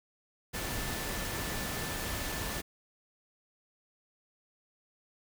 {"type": "tone in noise", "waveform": "sine", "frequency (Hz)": 1760, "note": "A6", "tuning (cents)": 0, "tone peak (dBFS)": -45, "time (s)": [0.53, 2.62], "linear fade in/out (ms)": 20, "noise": "pink", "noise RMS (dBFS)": -36, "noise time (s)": [0.53, 2.62], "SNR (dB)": -12, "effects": []}